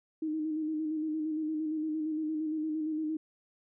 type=tone with vibrato; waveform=sine; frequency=311.1 Hz; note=D#4; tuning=in tune; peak=-30 dBFS; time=0.22-3.17 s; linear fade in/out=5 ms; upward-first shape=square; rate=8.7 Hz; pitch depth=31 cents each way; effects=none